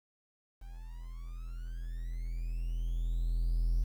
triangle tone with level ramp, 41.79 Hz, E1, 24 cents sharp, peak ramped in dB -41 to -23 dBFS, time 0.61-3.84 s, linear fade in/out 10 ms, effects tanh soft clip ceiling -19 dBFS + 10-bit

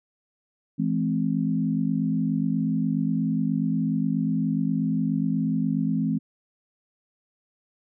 sine chord, E augmented, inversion none, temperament equal with one note detuned, 164.81 / 212.3 / 261.6 Hz, E3 / G#3 / B#3, 0 / +38 / 0 cents, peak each -26 dBFS, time 0.78-6.19 s, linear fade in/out 20 ms, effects none

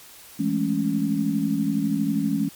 sine chord, A major seventh, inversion second, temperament equal with one note detuned, 166.54 / 207.7 / 220 / 277.2 Hz, E3 / G#3 / A3 / C#4, +18 / 0 / 0 / 0 cents, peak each -28 / -25 / -28 / -24 dBFS, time 0.39-2.49 s, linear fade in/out 10 ms, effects white hiss -46 dBFS RMS until 2.55 s + MP3 96 kbps

